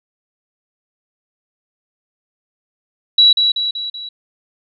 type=tone with echo; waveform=sine; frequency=3911 Hz; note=B7; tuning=18 cents flat; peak=-6 dBFS; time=3.18-3.33 s; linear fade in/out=5 ms; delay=190 ms; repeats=4; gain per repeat=-5 dB; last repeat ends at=4.09 s; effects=none